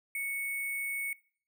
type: tone with sample-and-hold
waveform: sine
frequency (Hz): 2217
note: C#7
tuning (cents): 0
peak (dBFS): -32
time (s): 0.15-1.13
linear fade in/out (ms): 2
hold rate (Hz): 11025
effects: noise-tail reverb RT60 0.5 s tail -23 dB re dry

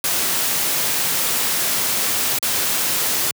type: noise with dropouts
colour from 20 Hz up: white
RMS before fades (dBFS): -20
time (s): 0.04-3.31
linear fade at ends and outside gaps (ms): 1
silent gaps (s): 2.387-2.427
effects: high-pass 100 Hz 12 dB/octave

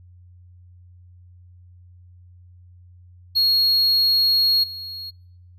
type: tone with level steps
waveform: triangle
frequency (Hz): 4300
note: C8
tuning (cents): +47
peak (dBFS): -14 / -30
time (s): 3.35-5.11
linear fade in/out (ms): 20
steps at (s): 4.63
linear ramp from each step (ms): 10
effects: noise-tail reverb RT60 0.7 s tail -25 dB re dry + added 89 Hz sine -45 dBFS peak until 5.58 s

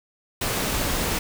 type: noise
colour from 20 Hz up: pink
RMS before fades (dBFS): -25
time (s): 0.41-1.19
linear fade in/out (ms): 5
effects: none

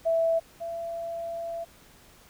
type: tone pair in turn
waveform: sine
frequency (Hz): 659 / 672.5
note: E5 / E5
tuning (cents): -1 / +34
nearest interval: unison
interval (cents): 35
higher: second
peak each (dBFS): -21 / -31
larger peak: first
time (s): 0.05-0.4 / 0.6-1.65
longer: second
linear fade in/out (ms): 20
effects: pink hiss -55 dBFS RMS until 2.29 s

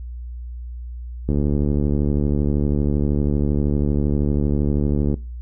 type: click train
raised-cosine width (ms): 3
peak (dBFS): -8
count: 281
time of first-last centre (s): 1.29-5.141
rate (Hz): 72.7
effects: noise-tail reverb RT60 0.3 s tail -22 dB re dry + added 60 Hz sine -29 dBFS peak until 5.41 s

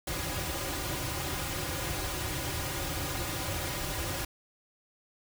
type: noise with comb filter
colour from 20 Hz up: pink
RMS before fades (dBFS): -34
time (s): 0.07-4.25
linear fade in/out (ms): 5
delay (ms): 4.5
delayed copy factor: -0.9
effects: none

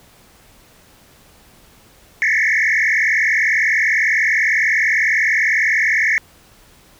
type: tone with frequency modulation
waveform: sine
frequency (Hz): 1975.5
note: B6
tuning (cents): 0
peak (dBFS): -11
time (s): 2.22-6.18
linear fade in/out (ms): 0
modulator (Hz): 40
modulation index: 6.7
effects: tanh soft clip ceiling -11 dBFS + pink hiss -49 dBFS RMS until 6.99 s

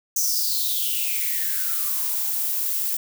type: noise with high-pass filter sweep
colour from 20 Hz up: violet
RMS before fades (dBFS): -24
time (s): 0.16-2.97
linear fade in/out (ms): 5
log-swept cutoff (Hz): 6200 to 400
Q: 7.7
effects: none

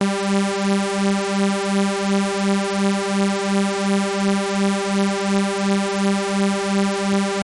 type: beating tone pair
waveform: sawtooth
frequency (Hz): 196 / 198.8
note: G3 / G3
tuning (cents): 0 / +25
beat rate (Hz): 2.8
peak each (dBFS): -16 / -16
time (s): 0.01-7.42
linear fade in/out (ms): 2
effects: MP3 48 kbps

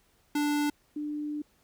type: tone pair in turn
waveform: square / sine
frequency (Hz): 293.7 / 297.5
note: D4 / D4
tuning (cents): 0 / +22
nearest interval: unison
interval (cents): 22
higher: second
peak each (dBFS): -26 / -31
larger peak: first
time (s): 0.35-0.7 / 0.96-1.42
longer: second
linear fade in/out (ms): 5
effects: pink hiss -67 dBFS RMS until 1.63 s

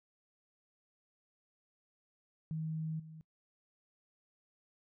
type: tone with level steps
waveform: sine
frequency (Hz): 158.5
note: D#3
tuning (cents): +32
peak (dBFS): -35 / -48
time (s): 2.51-3.21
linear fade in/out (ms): 0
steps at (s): 2.99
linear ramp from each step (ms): 10
effects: noise-tail reverb RT60 0.1 s tail -24 dB re dry

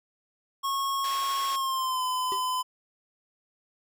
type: tone with pitch glide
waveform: square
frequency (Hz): 1094 to 1014.9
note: C#6 to B5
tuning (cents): -23 to +47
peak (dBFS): -27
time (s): 0.63-2.63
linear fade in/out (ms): 20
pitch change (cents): -130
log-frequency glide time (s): 1.49-2.03
type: band-pass noise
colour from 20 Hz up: white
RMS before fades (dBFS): -40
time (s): 1.04-1.56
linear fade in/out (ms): 2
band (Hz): 590 to 4700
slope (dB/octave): 12
type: tone with exponential decay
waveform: square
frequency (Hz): 388.6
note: G4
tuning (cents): -15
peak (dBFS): -32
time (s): 2.32-2.45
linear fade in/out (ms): 0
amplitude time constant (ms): 27
effects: none

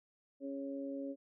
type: harmonic tone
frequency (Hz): 138.2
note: C#3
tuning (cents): -5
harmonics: 2 / 3 / 4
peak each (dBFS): -40 / -50 / -44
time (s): 0.4-1.16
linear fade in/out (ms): 50
effects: none

